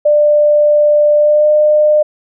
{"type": "tone with pitch glide", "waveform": "sine", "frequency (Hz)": [594, 603.7], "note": ["D5", "D5"], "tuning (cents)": [20, 48], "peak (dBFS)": -6, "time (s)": [0.05, 2.03], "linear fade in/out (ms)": 10, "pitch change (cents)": 28, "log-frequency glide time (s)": [1.17, 1.49], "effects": []}